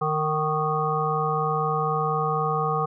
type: harmonic tone with a mistuned harmonic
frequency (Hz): 153.7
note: D#3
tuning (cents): -21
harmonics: 1 / 3 / 5 / 7 / 8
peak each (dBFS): -28 / -28 / -28 / -28 / -28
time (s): 0.01-2.86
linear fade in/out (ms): 10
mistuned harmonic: 7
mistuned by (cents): +47
effects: none